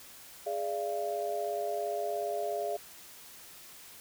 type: chord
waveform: sine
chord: D diminished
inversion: second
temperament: equal with one note detuned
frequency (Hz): 415.3 / 587.3 / 684.5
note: Ab4 / D5 / F5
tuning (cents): 0 / 0 / -35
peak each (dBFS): -36 / -36 / -34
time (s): 0.46-2.77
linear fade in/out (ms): 10
effects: white hiss -51 dBFS RMS until 4 s